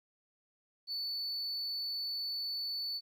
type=tone; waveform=sine; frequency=4476 Hz; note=C#8; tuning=16 cents sharp; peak=-32 dBFS; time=0.87-3.01 s; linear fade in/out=50 ms; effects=tanh soft clip ceiling -34 dBFS + 12-bit